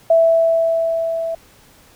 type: tone with level ramp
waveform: sine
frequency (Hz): 659.3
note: E5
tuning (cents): 0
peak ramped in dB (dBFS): -8 to -20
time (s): 0.1-1.35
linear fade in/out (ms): 5
effects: pink hiss -49 dBFS RMS until 1.95 s